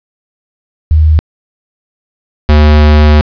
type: tone pair in turn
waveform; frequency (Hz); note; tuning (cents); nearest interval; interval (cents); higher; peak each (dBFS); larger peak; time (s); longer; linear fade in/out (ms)
sine / square; 77.78 / 75.3; D#2 / D2; 0 / +44; minor second; 56; first; -3; neither; 0.91-1.19 / 2.49-3.21; second; 0
effects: resampled to 11025 Hz + 7-bit